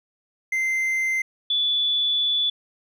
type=tone pair in turn; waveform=triangle / sine; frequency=2079 / 3456 Hz; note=C7 / A7; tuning=-12 / -32 cents; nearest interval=major sixth; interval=880 cents; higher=second; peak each=-19 dBFS; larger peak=neither; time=0.52-1.22 / 1.5-2.5 s; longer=second; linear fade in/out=5 ms; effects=none